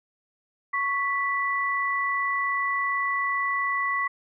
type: tone pair together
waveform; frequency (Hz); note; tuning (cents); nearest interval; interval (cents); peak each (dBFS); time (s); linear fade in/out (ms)
sine; 1110.4 / 1973; C#6 / B6; +3 / -2; minor seventh; 995; -26; 0.73-4.08; 10
effects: none